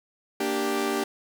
sawtooth chord, G minor, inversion first, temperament equal, 233.1 / 293.7 / 392 Hz, Bb3 / D4 / G4, 0 / 0 / 0 cents, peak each -28 / -26 / -23 dBFS, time 0.4-1.04 s, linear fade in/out 5 ms, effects none

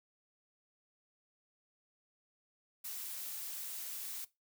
blue noise, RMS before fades -43 dBFS, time 2.84-4.25 s, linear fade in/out 10 ms, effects noise-tail reverb RT60 0.2 s tail -18 dB re dry

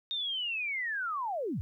sine linear sweep, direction down, 3700 to 67.2 Hz, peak -31 dBFS, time 0.11-1.61 s, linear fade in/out 0 ms, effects 12-bit

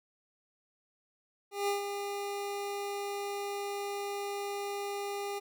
25% pulse tone with ADSR envelope, 403.5 Hz, G#4, 50 cents flat, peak -24 dBFS, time 1.51-5.4 s, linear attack 170 ms, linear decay 130 ms, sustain -7 dB, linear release 20 ms, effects none

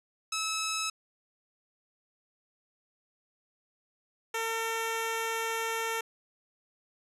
10% pulse tone pair in turn, 1298 / 452.7 Hz, E6 / A4, -27 / +49 cents, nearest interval octave + tritone, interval 1824 cents, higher first, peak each -22 dBFS, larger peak neither, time 0.32-0.9 / 4.34-6.01 s, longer second, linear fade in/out 5 ms, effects resampled to 32000 Hz

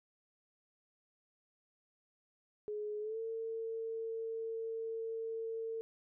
sine tone with pitch glide, 420.9 to 451.1 Hz, G#4 to A4, +23 to +43 cents, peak -37 dBFS, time 2.68-5.81 s, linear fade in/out 0 ms, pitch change +120 cents, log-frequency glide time 3-3.19 s, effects none

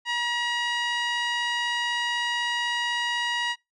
sawtooth tone with band-pass filter, 956 Hz, A#5, 43 cents sharp, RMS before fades -27 dBFS, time 0.05-3.56 s, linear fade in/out 50 ms, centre 2500 Hz, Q 1.3, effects noise-tail reverb RT60 0.2 s tail -24 dB re dry + resampled to 22050 Hz

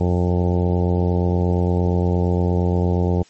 harmonic tone, 88.6 Hz, F2, 25 cents sharp, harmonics 1 / 2 / 3 / 4 / 5 / 6 / 7 / 8 / 9 / 10, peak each -18 / -21 / -29 / -26 / -26 / -31 / -34 / -37 / -33 / -37 dBFS, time 0-3.23 s, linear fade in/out 10 ms, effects white hiss -52 dBFS RMS until 3.29 s + MP3 32 kbps

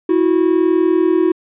triangle tone pair together, 326.2 / 366.4 Hz, E4 / F#4, -18 / -17 cents, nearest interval major second, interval 201 cents, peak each -12 dBFS, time 0.09-1.32 s, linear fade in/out 5 ms, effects resampled to 8000 Hz

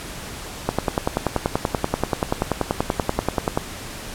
click train, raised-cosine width 1 ms, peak -4 dBFS, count 31, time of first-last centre 0.69-3.575 s, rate 10.4 Hz, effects pink hiss -34 dBFS RMS until 4.14 s + low-pass 12000 Hz 12 dB/octave

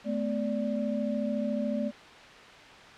sine tone cluster, 216.8 / 250.7 / 583 Hz, A3 / B3 / D5, -25 / +26 / -13 cents, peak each -30 / -33 / -33 dBFS, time 0.04-1.92 s, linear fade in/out 50 ms, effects white hiss -48 dBFS RMS until 2.97 s + low-pass 3000 Hz 12 dB/octave

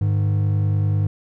triangle tone pair together, 102.2 / 152.47 Hz, G#2 / D#3, -27 / -35 cents, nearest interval perfect fifth, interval 692 cents, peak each -15 / -23 dBFS, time 0.01-1.07 s, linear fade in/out 5 ms, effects none

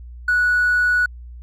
triangle tone, 1470 Hz, F#6, 12 cents flat, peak -11 dBFS, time 0.28-1.06 s, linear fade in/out 5 ms, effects tanh soft clip ceiling -11 dBFS + added 60 Hz sine -34 dBFS peak until 1.42 s

